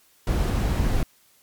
brown noise, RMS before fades -22 dBFS, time 0.27-1.03 s, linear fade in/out 2 ms, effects white hiss -59 dBFS RMS until 1.42 s + MP3 96 kbps

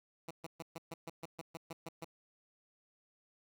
10% pulse tone bursts, 164.81 Hz, E3, in tune, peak -34 dBFS, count 12, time 0.28-2.046 s, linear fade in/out 5 ms, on 28 ms, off 130 ms, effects none

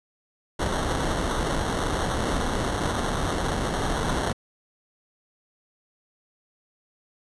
pink noise with sample-and-hold, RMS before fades -26 dBFS, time 0.59-4.33 s, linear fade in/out 10 ms, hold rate 2450 Hz, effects resampled to 24000 Hz

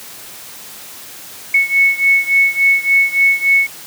sine beating tone pair, 2205 / 2208.5 Hz, C#7 / C#7, -10 / -7 cents, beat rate 3.5 Hz, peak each -12 / -14 dBFS, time 1.54-3.67 s, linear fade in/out 5 ms, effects white hiss -34 dBFS RMS until 3.86 s + high-pass 80 Hz 12 dB/octave

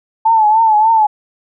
sine tone with vibrato, 876 Hz, A5, 8 cents flat, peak -7 dBFS, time 0.25-1.07 s, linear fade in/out 10 ms, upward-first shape triangle, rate 3.4 Hz, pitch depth 83 cents each way, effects none

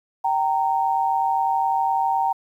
sine tone pair together, 776.3 / 924 Hz, G5 / A#5, -17 / -16 cents, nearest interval minor third, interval 301 cents, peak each -21 dBFS, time 0.24-2.33 s, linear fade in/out 10 ms, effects 9-bit

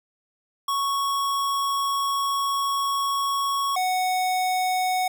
square tone pair in turn, 1108.7 / 740 Hz, C#6 / F#5, 0 / 0 cents, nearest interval perfect fifth, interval 700 cents, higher first, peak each -23 / -22 dBFS, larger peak second, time 0.68-3.76 / 3.76-5.08 s, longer first, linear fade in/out 5 ms, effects none

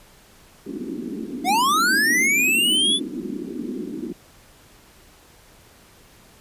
white band-pass noise, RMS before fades -30 dBFS, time 0.66-4.13 s, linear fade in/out 5 ms, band 200 to 350 Hz, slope 48 dB/octave
square linear sweep, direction up, 678 to 3502 Hz, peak -17 dBFS, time 1.44-3 s, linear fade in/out 50 ms
effects pink hiss -51 dBFS RMS until 6.4 s + resampled to 32000 Hz

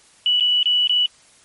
sine tone with dropouts, 2952 Hz, F#7, 5 cents flat, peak -14 dBFS, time 0.26-1.06 s, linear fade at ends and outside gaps 1 ms, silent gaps 0.399-0.407 / 0.629-0.657 / 0.873-0.895 s, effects white hiss -52 dBFS RMS until 1.44 s + MP3 48 kbps

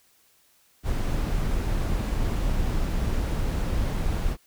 brown noise, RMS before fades -25 dBFS, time 0.83-4.37 s, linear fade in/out 50 ms, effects white hiss -62 dBFS RMS until 4.46 s

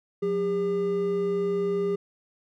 triangle tone pair together, 180 / 402.6 Hz, F#3 / G4, -47 / +46 cents, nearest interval octave + major second, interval 1393 cents, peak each -30 / -22 dBFS, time 0.22-1.96 s, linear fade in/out 10 ms, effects none

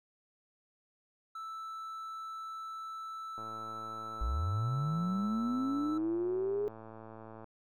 triangle tone, 1318.5 Hz, E6, in tune, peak -38 dBFS, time 1.35-5.98 s, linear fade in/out 5 ms
click train, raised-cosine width 1 ms, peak -35 dBFS, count 452, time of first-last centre 3.38-7.443 s, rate 111 Hz
sine linear sweep, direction up, 51.6 to 420 Hz, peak -30 dBFS, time 4.21-6.68 s, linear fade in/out 0 ms
effects none

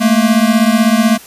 square beating tone pair, 215.6 / 231.6 Hz, A3 / A#3, -35 / -11 cents, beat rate 16 Hz, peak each -12 dBFS, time 0-1.18 s, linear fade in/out 20 ms, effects white hiss -37 dBFS RMS until 1.26 s + resampled to 32000 Hz

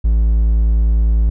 triangle tone, 55 Hz, A1, in tune, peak -8 dBFS, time 0.04-1.3 s, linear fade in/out 10 ms, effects none

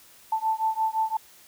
sine beating tone pair, 880 / 885.8 Hz, A5 / A5, 0 / +11 cents, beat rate 5.8 Hz, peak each -26 / -26 dBFS, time 0.32-1.17 s, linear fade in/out 5 ms, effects white hiss -53 dBFS RMS until 1.47 s

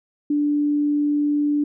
sine tone, 293.1 Hz, D4, 3 cents flat, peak -17 dBFS, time 0.3-1.64 s, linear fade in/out 5 ms, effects none

